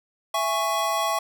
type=chord; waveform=square; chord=C# minor; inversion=first; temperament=equal with one note detuned; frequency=666.1 / 830.6 / 1108.7 Hz; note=E5 / G#5 / C#6; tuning=+18 / 0 / 0 cents; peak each=-28 / -29 / -26 dBFS; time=0.34-1.19 s; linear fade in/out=5 ms; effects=none